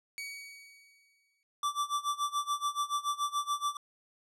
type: tone with exponential decay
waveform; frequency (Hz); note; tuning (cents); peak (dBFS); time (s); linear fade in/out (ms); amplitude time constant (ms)
sawtooth; 2257; C#7; +31; -33; 0.18-1.43; 0; 270
type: tone with tremolo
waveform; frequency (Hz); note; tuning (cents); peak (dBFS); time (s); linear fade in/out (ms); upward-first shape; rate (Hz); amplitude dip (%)
square; 1166; D6; -13; -28; 1.63-3.77; 2; sine; 7; 90
effects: low-pass 11000 Hz 12 dB/octave